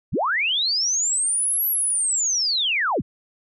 sine linear two-way sweep, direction up then down, 33.29 to 11840 to 33.29 Hz, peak -19 dBFS, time 0.12-3.02 s, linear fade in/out 20 ms, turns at 1.67 s, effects none

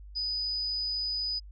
sine tone, 4978 Hz, D#8, in tune, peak -29 dBFS, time 0.15-1.4 s, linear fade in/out 20 ms, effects added 50 Hz sine -44 dBFS peak until 1.51 s

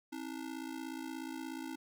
square ring-modulated tone, 293.7 Hz, D4, in tune, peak -38 dBFS, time 0.12-1.76 s, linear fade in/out 10 ms, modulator 28.4 Hz, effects none

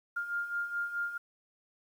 sine beating tone pair, 1402 / 1406.7 Hz, F6 / F6, +6 / +12 cents, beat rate 4.7 Hz, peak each -39 / -33 dBFS, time 0.16-1.18 s, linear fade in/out 10 ms, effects 10-bit

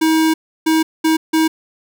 square tone bursts at uneven times, 318.9 Hz, D#4, 43 cents sharp, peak -12 dBFS, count 4, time 0.01-0.34 / 0.66-0.83 / 1.04-1.17 / 1.33-1.48 s, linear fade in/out 10 ms, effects none

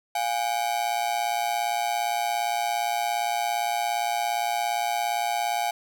45% pulse ring-modulated tone, 763 Hz, G5, 47 cents flat, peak -21 dBFS, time 0.15-5.71 s, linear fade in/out 5 ms, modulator 58.7 Hz, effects none

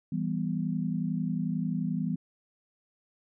sine chord, E minor, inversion none, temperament equal, 164.81 / 196 / 246.9 Hz, E3 / G3 / B3, 0 / 0 / 0 cents, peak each -31 / -32 / -33 dBFS, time 0.12-2.16 s, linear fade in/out 5 ms, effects none

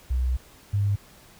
sine tone pair in turn, 63.1 / 101.08 Hz, B1 / G#2, +38 / -46 cents, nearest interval minor sixth, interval 816 cents, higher second, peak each -21 / -20 dBFS, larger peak second, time 0.1-0.37 / 0.73-0.96 s, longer first, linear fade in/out 10 ms, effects pink hiss -52 dBFS RMS until 1.39 s

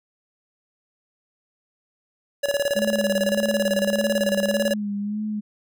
square tone with tremolo, 567 Hz, C#5, 39 cents sharp, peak -19 dBFS, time 2.43-4.74 s, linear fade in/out 10 ms, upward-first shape square, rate 18 Hz, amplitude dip 75%
sine tone with vibrato, 208 Hz, G#3, 3 cents sharp, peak -24 dBFS, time 2.75-5.41 s, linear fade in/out 20 ms, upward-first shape sine, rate 1.7 Hz, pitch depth 49 cents each way
effects none

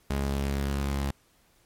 sawtooth tone pair together, 69.31 / 207.7 Hz, C#2 / G#3, 0 / 0 cents, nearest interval octave + perfect fifth, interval 1900 cents, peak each -23 / -34 dBFS, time 0.1-1.11 s, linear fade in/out 5 ms, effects pink hiss -64 dBFS RMS until 1.65 s + MP3 64 kbps

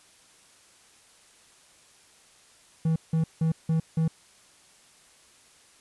triangle tone bursts, 161.3 Hz, E3, 37 cents flat, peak -19 dBFS, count 5, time 2.85-4.08 s, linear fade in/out 5 ms, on 110 ms, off 170 ms, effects white hiss -57 dBFS RMS until 5.8 s + resampled to 24000 Hz

